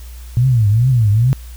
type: tone with vibrato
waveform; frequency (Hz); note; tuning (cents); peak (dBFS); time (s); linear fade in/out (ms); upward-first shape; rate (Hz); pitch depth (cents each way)
sine; 115.8; A#2; -11; -9; 0.37-1.33; 0; triangle; 2.4; 260
effects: added 60 Hz sine -30 dBFS peak until 1.56 s + white hiss -44 dBFS RMS until 1.56 s